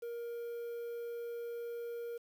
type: tone with quantisation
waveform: triangle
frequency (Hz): 470.8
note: A#4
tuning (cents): +17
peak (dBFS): -37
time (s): 0.02-2.18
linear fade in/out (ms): 10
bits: 10
effects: none